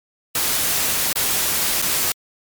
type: noise with dropouts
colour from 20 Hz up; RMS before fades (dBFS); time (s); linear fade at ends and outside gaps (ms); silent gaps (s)
white; -20; 0.35-2.12; 2; 1.129-1.157 / 1.818-1.823
effects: MP3 96 kbps